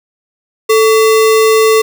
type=tone with sample-and-hold; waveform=sine; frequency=440 Hz; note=A4; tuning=in tune; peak=-5 dBFS; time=0.69-1.82 s; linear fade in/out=10 ms; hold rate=1575 Hz; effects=none